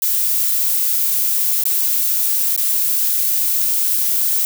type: noise with dropouts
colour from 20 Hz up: violet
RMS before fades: -17 dBFS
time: 0.02-4.45 s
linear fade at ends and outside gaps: 1 ms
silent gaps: 1.638-1.654 / 2.563-2.577 s
effects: none